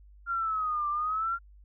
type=exponential two-way sweep; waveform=sine; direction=down then up; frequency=1396.9 to 1174.7 to 1395 Hz; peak=-27 dBFS; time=0.26-1.39 s; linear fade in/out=50 ms; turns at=0.89 s; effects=added 50 Hz sine -51 dBFS peak until 1.64 s

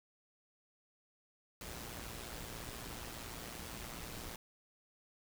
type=noise with amplitude modulation; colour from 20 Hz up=pink; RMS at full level=-44 dBFS; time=1.61-4.36 s; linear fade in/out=2 ms; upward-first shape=sine; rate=117 Hz; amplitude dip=55%; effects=none

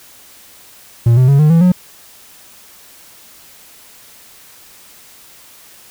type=tone with pitch steps; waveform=triangle; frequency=117.3 / 127.92 / 139.49 / 152.12 / 165.89 / 180.9 Hz; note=A#2 / C3 / C#3 / D#3 / E3 / F#3; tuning=+11 / -39 / +11 / -39 / +11 / -39 cents; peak=-4 dBFS; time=1.06-1.72 s; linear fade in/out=5 ms; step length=110 ms; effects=white hiss -42 dBFS RMS until 5.9 s

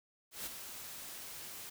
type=noise with ADSR envelope; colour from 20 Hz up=white; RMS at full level=-40 dBFS; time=0.31-1.7 s; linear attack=150 ms; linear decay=20 ms; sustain=-7 dB; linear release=11 ms; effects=none

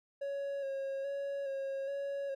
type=tone with vibrato; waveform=triangle; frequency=551 Hz; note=C#5; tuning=11 cents flat; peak=-33 dBFS; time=0.21-2.35 s; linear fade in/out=10 ms; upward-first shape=square; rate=1.2 Hz; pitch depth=23 cents each way; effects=none

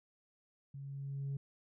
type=tone with level ramp; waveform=sine; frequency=138.59 Hz; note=C#3; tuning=in tune; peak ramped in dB=-44 to -33 dBFS; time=0.74-1.37 s; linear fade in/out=5 ms; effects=tanh soft clip ceiling -34 dBFS

